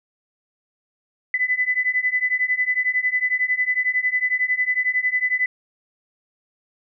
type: beating tone pair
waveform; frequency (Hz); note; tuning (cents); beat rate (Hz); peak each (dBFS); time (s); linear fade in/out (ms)
sine; 1997 / 2008; B6 / B6; +19 / +28; 11; -22 / -21; 1.34-5.46; 2
effects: none